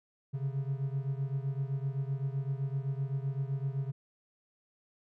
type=beating tone pair; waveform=triangle; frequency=134.1 / 141.9 Hz; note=C3 / C#3; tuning=+43 / +41 cents; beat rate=7.8 Hz; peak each=-31 / -34 dBFS; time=0.33-3.92 s; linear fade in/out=20 ms; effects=none